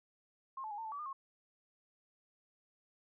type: tone with pitch steps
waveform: sine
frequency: 1067 / 869 / 825 / 900 / 876 / 1146 / 1211 / 1082 Hz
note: C6 / A5 / G#5 / A5 / A5 / D6 / D#6 / C#6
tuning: +34 / -22 / -12 / +39 / -8 / -43 / -47 / -42 cents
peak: -40 dBFS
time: 0.57-1.13 s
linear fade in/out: 5 ms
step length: 70 ms
effects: none